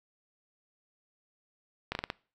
slowing click train, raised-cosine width 0.3 ms, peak -16 dBFS, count 5, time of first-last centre 1.92-2.101 s, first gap 31 ms, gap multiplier 1.26, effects noise-tail reverb RT60 0.4 s tail -23 dB re dry

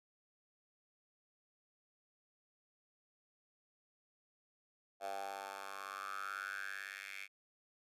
10% pulse tone with high-pass filter sweep, 98 Hz, G2, in tune, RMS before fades -45 dBFS, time 5-7.28 s, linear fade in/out 50 ms, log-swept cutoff 700 to 2200 Hz, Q 7.2, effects resampled to 32000 Hz

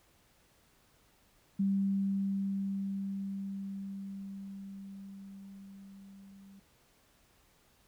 sine tone with level ramp, 196 Hz, G3, in tune, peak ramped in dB -26 to -52 dBFS, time 1.59-6.6 s, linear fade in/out 10 ms, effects pink hiss -67 dBFS RMS until 7.87 s

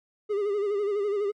triangle tone with vibrato, 408.2 Hz, G#4, 30 cents flat, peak -22 dBFS, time 0.29-1.32 s, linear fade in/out 20 ms, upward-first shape sine, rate 12 Hz, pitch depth 66 cents each way, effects MP3 48 kbps

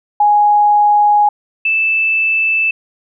sine tone pair in turn, 830.6 / 2637 Hz, G#5 / E7, 0 / 0 cents, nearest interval octave + minor sixth, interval 2000 cents, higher second, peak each -7 / -11 dBFS, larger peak first, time 0.2-1.29 / 1.65-2.71 s, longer first, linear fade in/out 5 ms, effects none

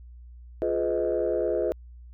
sine chord, F half-diminished seventh, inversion none, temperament just, 349.2 / 419.1 / 502.9 / 628.6 Hz, F4 / Ab4 / Cb5 / Eb5, 0 / +16 / +31 / +18 cents, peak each -28 dBFS, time 0.62-1.72 s, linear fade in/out 0 ms, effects tanh soft clip ceiling -16 dBFS + added 60 Hz sine -43 dBFS peak until 2.13 s

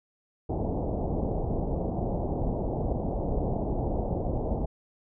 pink low-pass noise, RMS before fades -29 dBFS, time 0.49-4.66 s, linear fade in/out 10 ms, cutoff 810 Hz, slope 48 dB/octave, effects none

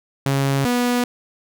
sawtooth tone pair in turn, 137.5 / 244.5 Hz, C#3 / B3, -14 / -17 cents, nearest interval minor seventh, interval 997 cents, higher second, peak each -13 dBFS, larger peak neither, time 0.26-0.65 / 0.65-1.04 s, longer neither, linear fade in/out 2 ms, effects none

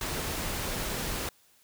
pink noise, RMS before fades -33 dBFS, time 0.01-1.29 s, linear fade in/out 2 ms, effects white hiss -63 dBFS RMS until 1.63 s

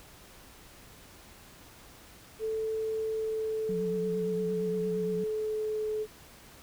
sine tone with pitch glide, 440 to 429.7 Hz, A4 to A4, 0 to -41 cents, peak -29 dBFS, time 2.39-6.07 s, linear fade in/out 50 ms, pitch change -41 cents, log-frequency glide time 3.07-5.91 s
sine tone with vibrato, 180 Hz, F#3, 47 cents flat, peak -33 dBFS, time 3.69-5.24 s, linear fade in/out 2 ms, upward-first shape triangle, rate 8.7 Hz, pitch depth 78 cents each way
effects pink hiss -53 dBFS RMS until 6.62 s

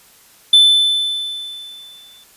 triangle tone with exponential decay, 3520 Hz, A7, in tune, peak -3 dBFS, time 0.53-2.24 s, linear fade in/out 5 ms, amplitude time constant 370 ms, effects white hiss -48 dBFS RMS until 2.36 s + resampled to 32000 Hz

